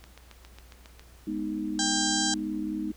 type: click train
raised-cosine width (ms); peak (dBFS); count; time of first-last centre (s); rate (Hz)
0.2; -29; 8; 0.04-0.995; 7.33
type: chord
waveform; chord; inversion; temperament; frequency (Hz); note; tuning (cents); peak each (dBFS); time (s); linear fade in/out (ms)
sine; G# minor; none; equal; 207.7 / 246.9 / 311.1; G#3 / B3 / D#4; 0 / 0 / 0; -34 / -36 / -31; 1.27-2.92; 5
type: harmonic tone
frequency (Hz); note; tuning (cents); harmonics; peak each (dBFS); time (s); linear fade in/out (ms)
794; G5; +22; 1 / 2 / 4 / 5 / 6 / 7 / 8 / 9 / 10; -34 / -34 / -34 / -34 / -34 / -34 / -34 / -34 / -34; 1.79-2.34; 2
effects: added 60 Hz sine -51 dBFS peak until 2.96 s + pink hiss -57 dBFS RMS until 2.96 s